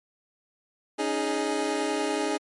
25% pulse chord, C# suspended second, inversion none, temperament equal with one note detuned, 280.1 / 311.1 / 415.3 Hz, C#4 / D#4 / G#4, +18 / 0 / 0 cents, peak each -28 / -26 / -25 dBFS, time 0.98-2.38 s, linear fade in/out 20 ms, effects MP3 48 kbps

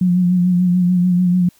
sine tone with vibrato, 179.4 Hz, F3, 47 cents sharp, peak -11 dBFS, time 0.01-1.49 s, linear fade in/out 5 ms, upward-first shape sine, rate 6.8 Hz, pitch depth 36 cents each way, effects white hiss -54 dBFS RMS until 1.59 s

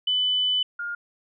sine tone pair in turn, 3000 / 1415.8 Hz, F#7 / F6, +23 / +23 cents, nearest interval octave + minor second, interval 1300 cents, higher first, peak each -20 / -28 dBFS, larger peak first, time 0.07-0.63 / 0.79-0.95 s, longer first, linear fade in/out 5 ms, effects none

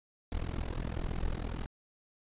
brown noise with amplitude modulation, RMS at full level -31 dBFS, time 0.32-1.66 s, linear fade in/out 0 ms, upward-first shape sine, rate 41.9 Hz, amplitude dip 95%, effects resampled to 8000 Hz

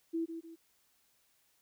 sine tone with echo, 329.6 Hz, E4, in tune, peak -31 dBFS, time 0.13-0.26 s, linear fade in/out 20 ms, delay 150 ms, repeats 2, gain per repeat -8 dB, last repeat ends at 0.56 s, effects white hiss -72 dBFS RMS until 1.61 s

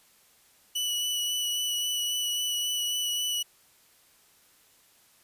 sawtooth tone with vibrato, 2954 Hz, F#7, 3 cents flat, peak -24 dBFS, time 0.75-3.43 s, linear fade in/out 10 ms, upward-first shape sine, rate 3.7 Hz, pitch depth 15 cents each way, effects white hiss -61 dBFS RMS until 5.23 s + resampled to 32000 Hz

